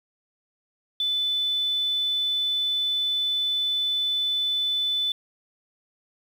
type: tone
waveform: sine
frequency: 3500 Hz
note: A7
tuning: 10 cents flat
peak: -22 dBFS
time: 1-5.12 s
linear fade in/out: 2 ms
effects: 8-bit